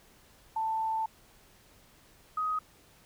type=tone pair in turn; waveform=sine; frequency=886 / 1256 Hz; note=A5 / D#6; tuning=+12 / +16 cents; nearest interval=tritone; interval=604 cents; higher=second; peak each=-28 dBFS; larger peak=neither; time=0.56-1.06 / 2.37-2.59 s; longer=first; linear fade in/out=5 ms; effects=pink hiss -60 dBFS RMS until 3.05 s